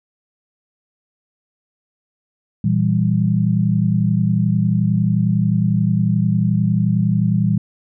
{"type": "chord", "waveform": "sine", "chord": "E diminished", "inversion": "second", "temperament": "equal", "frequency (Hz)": [116.54, 164.81, 196], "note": ["Bb2", "E3", "G3"], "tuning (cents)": [0, 0, 0], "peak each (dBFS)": -18, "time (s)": [2.64, 7.58], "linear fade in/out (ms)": 5, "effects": []}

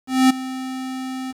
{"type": "tone with ADSR envelope", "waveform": "square", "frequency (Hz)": 260, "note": "C4", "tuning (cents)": -11, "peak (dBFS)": -10, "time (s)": [0.07, 1.33], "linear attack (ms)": 230, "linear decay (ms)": 10, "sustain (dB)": -17, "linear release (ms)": 26, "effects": ["low-pass 12000 Hz 12 dB/octave", "8-bit"]}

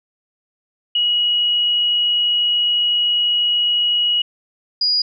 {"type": "tone pair in turn", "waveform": "sine", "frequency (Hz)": [2907, 4889], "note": ["F#7", "D#8"], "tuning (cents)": [-31, -31], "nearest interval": "major sixth", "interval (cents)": 900, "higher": "second", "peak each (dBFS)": -14, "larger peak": "neither", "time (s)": [[0.95, 4.22], [4.81, 5.02]], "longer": "first", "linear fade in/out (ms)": 5, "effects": []}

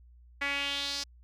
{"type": "tone with band-pass filter sweep", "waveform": "sawtooth", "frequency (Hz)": 281.6, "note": "C#4", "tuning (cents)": 27, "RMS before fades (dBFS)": -33, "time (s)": [0.41, 1.04], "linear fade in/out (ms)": 10, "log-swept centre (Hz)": [2000, 5200], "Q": 3.4, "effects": ["added 60 Hz sine -53 dBFS peak until 1.23 s"]}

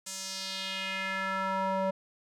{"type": "tone with band-pass filter sweep", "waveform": "square", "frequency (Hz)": 191.3, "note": "G3", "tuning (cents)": -42, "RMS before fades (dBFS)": -33, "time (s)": [0.06, 1.91], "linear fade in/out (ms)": 10, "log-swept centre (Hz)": [7600, 670], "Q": 2.2, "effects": []}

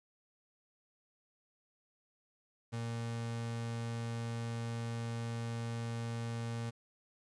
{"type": "tone", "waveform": "35% pulse", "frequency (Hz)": 116.2, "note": "A#2", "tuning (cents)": -5, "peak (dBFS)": -35, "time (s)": [2.72, 6.71], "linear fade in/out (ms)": 20, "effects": ["resampled to 22050 Hz", "11-bit"]}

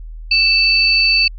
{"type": "tone pair together", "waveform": "sine", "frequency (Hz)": [2645, 4538], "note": ["E7", "C#8"], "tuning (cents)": [5, 40], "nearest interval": "major sixth", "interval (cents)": 935, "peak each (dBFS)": -13, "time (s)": [0.31, 1.28], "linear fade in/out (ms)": 5, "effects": ["added 40 Hz sine -28 dBFS peak until 1.38 s"]}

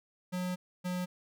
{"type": "tone pair in turn", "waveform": "square", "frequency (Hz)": [181.3, 180.54], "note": ["F#3", "F#3"], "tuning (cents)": [-35, -42], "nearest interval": "unison", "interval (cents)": 7, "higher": "first", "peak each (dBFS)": [-33, -33], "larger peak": "neither", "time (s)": [[0.32, 0.56], [0.84, 1.06]], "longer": "first", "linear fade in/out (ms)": 20, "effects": []}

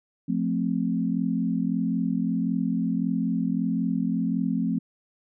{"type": "chord", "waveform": "sine", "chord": "F major", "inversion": "none", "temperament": "equal with one note detuned", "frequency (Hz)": [176.24, 220, 261.6], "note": ["F3", "A3", "C4"], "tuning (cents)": [16, 0, 0], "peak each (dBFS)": -27, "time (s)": [0.28, 4.79], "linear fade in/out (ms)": 10, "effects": []}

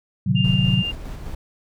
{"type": "chord", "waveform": "sine", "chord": "A diminished seventh", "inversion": "none", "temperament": "equal with one note detuned", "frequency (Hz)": [110, 130.81, 151.83, 185], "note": ["A2", "C3", "Eb3", "Gb3"], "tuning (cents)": [0, 0, -42, 0], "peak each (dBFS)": [-23, -20, -24, -20], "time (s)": [0.26, 0.83], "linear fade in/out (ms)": 10}
{"type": "tone", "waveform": "sine", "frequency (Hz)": 2800, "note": "F7", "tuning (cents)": 4, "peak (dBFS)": -23, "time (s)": [0.35, 0.92], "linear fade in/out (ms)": 20}
{"type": "noise with tremolo", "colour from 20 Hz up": "brown", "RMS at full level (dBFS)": -31, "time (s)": [0.44, 1.35], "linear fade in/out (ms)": 5, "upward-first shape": "square", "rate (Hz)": 4.9, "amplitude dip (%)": 30}
{"effects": []}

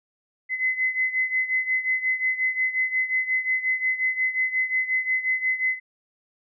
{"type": "beating tone pair", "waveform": "sine", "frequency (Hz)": [2035, 2040.6], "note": ["C7", "C7"], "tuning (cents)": [-49, -44], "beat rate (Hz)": 5.6, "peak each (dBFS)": [-23, -27], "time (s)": [0.49, 5.8], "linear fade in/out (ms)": 50, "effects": []}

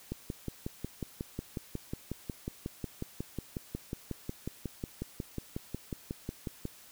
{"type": "click train", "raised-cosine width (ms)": 3, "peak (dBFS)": -22, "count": 37, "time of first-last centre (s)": [0.12, 6.654], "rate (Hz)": 5.51, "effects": ["white hiss -55 dBFS RMS until 6.91 s"]}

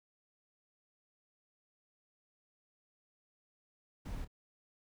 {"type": "noise with echo", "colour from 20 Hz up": "brown", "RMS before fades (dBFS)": -41, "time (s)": [4.05, 4.25], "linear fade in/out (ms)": 10, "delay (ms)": 27, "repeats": 1, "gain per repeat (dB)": -13, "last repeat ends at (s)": 4.277, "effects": []}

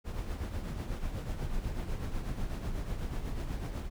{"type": "noise with tremolo", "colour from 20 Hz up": "brown", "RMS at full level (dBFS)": -33, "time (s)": [0.04, 3.9], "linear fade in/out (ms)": 50, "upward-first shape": "triangle", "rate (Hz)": 8.1, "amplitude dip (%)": 55, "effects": []}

